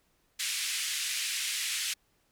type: band-pass noise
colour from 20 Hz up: pink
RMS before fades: -33 dBFS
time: 0.39-1.94 s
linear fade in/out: 10 ms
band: 2100 to 11000 Hz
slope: 24 dB/octave
effects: pink hiss -71 dBFS RMS until 2.31 s